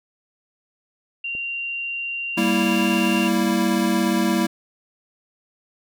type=tone; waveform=sine; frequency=2767 Hz; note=F7; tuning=17 cents flat; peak=-25 dBFS; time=1.24-3.28 s; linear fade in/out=5 ms
type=click; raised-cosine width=2 ms; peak=-28 dBFS; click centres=1.351 s
type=chord; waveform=square; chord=E diminished; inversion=first; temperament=equal; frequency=196 / 233.1 / 329.6 Hz; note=G3 / Bb3 / E4; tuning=0 / 0 / 0 cents; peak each=-23 dBFS; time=2.37-4.47 s; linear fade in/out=10 ms
effects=none